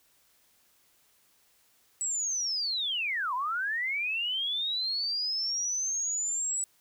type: linear two-way sweep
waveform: sine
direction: down then up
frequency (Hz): 7902 to 958 to 7902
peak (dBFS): -28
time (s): 2.01-6.64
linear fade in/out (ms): 0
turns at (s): 3.34
effects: white hiss -66 dBFS RMS until 6.8 s